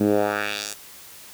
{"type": "tone with band-pass filter sweep", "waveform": "10% pulse", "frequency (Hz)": 103.3, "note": "G#2", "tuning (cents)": -9, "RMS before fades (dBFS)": -23, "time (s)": [0, 0.74], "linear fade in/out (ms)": 10, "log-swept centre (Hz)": [230, 8800], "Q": 1.6, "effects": ["white hiss -44 dBFS RMS until 1.33 s"]}